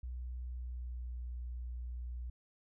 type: tone with pitch glide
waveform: sine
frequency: 61.74 to 60.71 Hz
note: B1 to B1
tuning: 0 to -29 cents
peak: -39 dBFS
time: 0.03-2.3 s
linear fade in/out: 5 ms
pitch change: -29 cents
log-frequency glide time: 0.46-1.18 s
effects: none